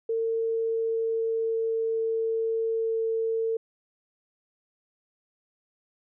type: tone with pitch glide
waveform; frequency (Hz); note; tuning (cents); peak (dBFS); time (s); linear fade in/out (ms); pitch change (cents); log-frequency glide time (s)
sine; 453.2 to 450.1; A#4 to A4; -49 to +39; -24; 0.09-3.57; 5; -12; 0.38-2.19
effects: none